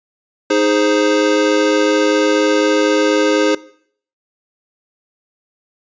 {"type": "chord", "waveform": "square", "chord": "Ab major", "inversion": "second", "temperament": "equal", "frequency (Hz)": [311.1, 415.3, 523.3], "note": ["Eb4", "Ab4", "C5"], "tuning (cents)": [0, 0, 0], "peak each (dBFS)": -17, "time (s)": [0.5, 3.55], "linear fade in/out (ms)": 5, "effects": ["noise-tail reverb RT60 0.6 s tail -20 dB re dry", "resampled to 16000 Hz"]}